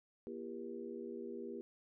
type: harmonic tone with a mistuned harmonic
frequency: 79.7 Hz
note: D#2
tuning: 42 cents sharp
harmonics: 3 / 4 / 5 / 6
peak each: -48 / -49 / -46 / -51 dBFS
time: 0.27-1.61 s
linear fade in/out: 0 ms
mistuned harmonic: 4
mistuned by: +100 cents
effects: none